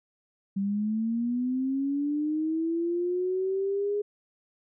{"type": "linear sweep", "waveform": "sine", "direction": "up", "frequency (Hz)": [193.7, 415.3], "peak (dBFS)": -25, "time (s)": [0.56, 4.02], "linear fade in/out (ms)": 10, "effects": []}